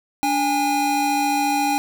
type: tone pair together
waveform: square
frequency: 289.7 / 815 Hz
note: D4 / G#5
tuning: -24 / -33 cents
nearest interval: octave + tritone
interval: 1791 cents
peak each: -24 / -20 dBFS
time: 0.23-1.78 s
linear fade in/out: 0 ms
effects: none